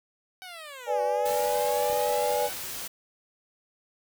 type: linear two-way sweep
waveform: 10% pulse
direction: down then up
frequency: 761 to 368.2 to 761 Hz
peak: -32 dBFS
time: 0.42-2.53 s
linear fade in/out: 0 ms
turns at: 1.02 s
type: chord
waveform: sine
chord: G# diminished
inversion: first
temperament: equal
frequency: 493.9 / 587.3 / 830.6 Hz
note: B4 / D5 / G#5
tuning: 0 / 0 / 0 cents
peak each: -28 dBFS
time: 0.86-2.5 s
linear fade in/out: 50 ms
type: noise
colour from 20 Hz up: white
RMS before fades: -36 dBFS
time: 1.25-2.88 s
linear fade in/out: 10 ms
type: clicks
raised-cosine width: 2 ms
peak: -30 dBFS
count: 2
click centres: 1.9 / 1.93 s
effects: none